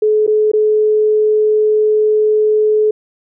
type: tone with dropouts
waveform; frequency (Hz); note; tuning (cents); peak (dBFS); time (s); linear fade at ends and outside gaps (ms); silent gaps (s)
sine; 428; A4; -48; -9; 0.02-2.91; 5; 0.266-0.276 / 0.517-0.534
effects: none